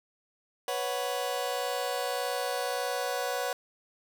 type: chord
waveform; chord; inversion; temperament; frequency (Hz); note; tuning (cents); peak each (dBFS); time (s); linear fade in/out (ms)
sawtooth; B suspended second; none; just; 493.9 / 555.6 / 740.8; B4 / C#5 / F#5; 0 / +4 / +2; -30; 0.68-3.53; 2
effects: none

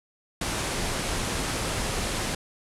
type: low-pass noise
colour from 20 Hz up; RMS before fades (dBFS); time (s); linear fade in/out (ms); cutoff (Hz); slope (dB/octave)
pink; -29; 0.41-2.35; 5; 11000; 48
effects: none

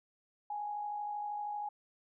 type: tone with amplitude modulation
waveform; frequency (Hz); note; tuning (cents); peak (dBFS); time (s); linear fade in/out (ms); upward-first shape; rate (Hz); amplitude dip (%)
sine; 830.6; G#5; 0; -34; 0.5-1.69; 5; sine; 52.8; 40
effects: none

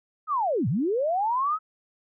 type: linear two-way sweep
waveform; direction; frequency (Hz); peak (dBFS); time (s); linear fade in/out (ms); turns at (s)
sine; down then up; 1306 to 103.83 to 1306; -22; 0.27-1.59; 50; 0.68
effects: none

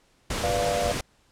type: noise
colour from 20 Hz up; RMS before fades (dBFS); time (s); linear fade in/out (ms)
pink; -29; 0.3-1.01; 5
type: chord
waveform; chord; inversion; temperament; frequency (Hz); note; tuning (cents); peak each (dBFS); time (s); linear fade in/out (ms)
sine; B diminished; none; equal; 493.9 / 587.3 / 698.5; B4 / D5 / F5; 0 / 0 / 0; -29 / -28 / -27; 0.43-0.92; 5
effects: pink hiss -63 dBFS RMS until 1.31 s + low-pass 9000 Hz 12 dB/octave

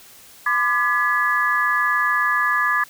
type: tone cluster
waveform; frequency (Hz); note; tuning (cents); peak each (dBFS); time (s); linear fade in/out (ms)
sine; 1013 / 1194 / 1694 / 1967; B5 / D6 / G#6 / B6; +44 / +28 / +34 / -7; -26 / -21 / -19 / -28; 0.46-2.84; 5
effects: white hiss -46 dBFS RMS until 2.89 s

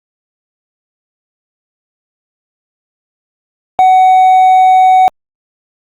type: tone with hard clipping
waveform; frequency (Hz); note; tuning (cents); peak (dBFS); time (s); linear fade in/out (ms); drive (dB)
sine; 748; F#5; +19; -4; 3.79-5.08; 0; 2
effects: Opus 48 kbps

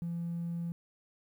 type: tone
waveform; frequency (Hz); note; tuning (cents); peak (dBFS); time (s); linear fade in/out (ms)
triangle; 170; F3; -46; -30; 0.02-0.72; 0
effects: tanh soft clip ceiling -30 dBFS + 11-bit

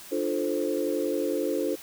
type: chord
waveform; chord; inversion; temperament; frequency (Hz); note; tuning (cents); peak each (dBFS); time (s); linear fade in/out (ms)
sine; D minor seventh; none; equal with one note detuned; 297.9 / 349.2 / 440 / 523.3; D4 / F4 / A4 / C5; +25 / 0 / 0 / 0; -30; 0.11-1.76; 20
effects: tanh soft clip ceiling -14 dBFS + white hiss -45 dBFS RMS until 1.82 s

